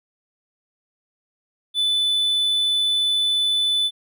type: tone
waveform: triangle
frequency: 3497 Hz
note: A7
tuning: 11 cents flat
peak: -16 dBFS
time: 1.74-3.91 s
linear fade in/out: 50 ms
effects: none